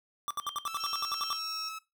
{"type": "tone bursts", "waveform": "square", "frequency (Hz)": 1168, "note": "D6", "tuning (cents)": -10, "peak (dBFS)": -31, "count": 12, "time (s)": [0.28, 1.329], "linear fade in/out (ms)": 0, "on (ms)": 26, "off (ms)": 67}
{"type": "tone with tremolo", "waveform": "sine", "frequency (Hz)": 3163, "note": "G7", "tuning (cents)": 15, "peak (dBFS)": -40, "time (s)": [0.4, 1.4], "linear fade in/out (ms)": 50, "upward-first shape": "triangle", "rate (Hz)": 2.5, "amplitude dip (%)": 85}
{"type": "tone with pitch glide", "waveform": "sawtooth", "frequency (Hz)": [1318.5, 1297.3], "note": ["E6", "E6"], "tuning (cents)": [0, -28], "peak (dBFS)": -35, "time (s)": [0.66, 1.79], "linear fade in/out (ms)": 10, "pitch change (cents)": -28, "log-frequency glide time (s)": [1.2, 1.66]}
{"type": "tone", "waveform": "sine", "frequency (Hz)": 5540, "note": "F8", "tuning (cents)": -15, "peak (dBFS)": -36, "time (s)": [0.8, 1.69], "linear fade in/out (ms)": 5}
{"effects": ["noise-tail reverb RT60 0.2 s tail -17 dB re dry"]}